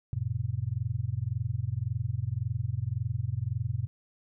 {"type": "chord", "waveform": "sine", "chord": "F major", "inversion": "none", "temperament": "just", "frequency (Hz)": [87.31, 109.13, 130.96], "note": ["F2", "A2", "C3"], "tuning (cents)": [0, -14, 2], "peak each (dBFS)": [-36, -31, -33], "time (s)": [0.13, 3.87], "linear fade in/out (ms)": 0, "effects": []}